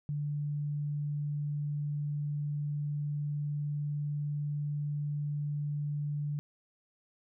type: tone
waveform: sine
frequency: 146.7 Hz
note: D3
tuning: 2 cents flat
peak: -31 dBFS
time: 0.09-6.39 s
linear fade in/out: 0 ms
effects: none